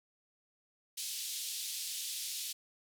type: band-pass noise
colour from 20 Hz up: pink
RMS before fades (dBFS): -40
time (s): 0.97-2.53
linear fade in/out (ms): 10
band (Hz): 3300 to 14000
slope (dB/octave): 24
effects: none